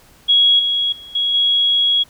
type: tone with level steps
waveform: sine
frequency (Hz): 3322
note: G#7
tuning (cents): 0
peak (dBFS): -9 / -15 / -34 / -15 / -12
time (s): 0.28-2.04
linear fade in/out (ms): 20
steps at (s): 0.59 / 0.92 / 1.15 / 1.34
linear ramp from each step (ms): 5
effects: pink hiss -49 dBFS RMS until 2.09 s

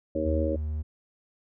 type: harmonic tone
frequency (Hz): 78.5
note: D#2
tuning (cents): +16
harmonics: 1 / 3 / 4 / 5 / 6 / 7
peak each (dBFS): -35 / -35 / -30 / -37 / -35 / -29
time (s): 0.15-0.56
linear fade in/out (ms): 5
type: tone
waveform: triangle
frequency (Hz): 76.5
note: D#2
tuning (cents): -29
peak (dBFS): -26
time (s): 0.25-0.83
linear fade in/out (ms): 20
effects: none

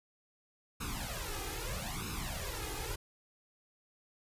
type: noise with flanger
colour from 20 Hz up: pink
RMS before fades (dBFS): -39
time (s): 0.8-2.96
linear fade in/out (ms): 10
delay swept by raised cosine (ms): 0.76 to 2.46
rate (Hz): 0.78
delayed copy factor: +0.9
effects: resampled to 32000 Hz

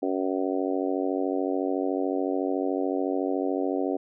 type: harmonic tone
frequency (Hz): 93.8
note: F#2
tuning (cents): +24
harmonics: 3 / 4 / 5 / 6 / 7 / 8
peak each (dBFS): -28 / -30 / -32 / -34 / -35 / -36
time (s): 0.02-3.97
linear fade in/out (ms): 10
effects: none

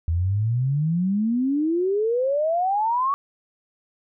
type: exponential sweep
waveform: sine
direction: up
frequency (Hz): 80 to 1137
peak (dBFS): -19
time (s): 0.08-3.14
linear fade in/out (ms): 0
effects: none

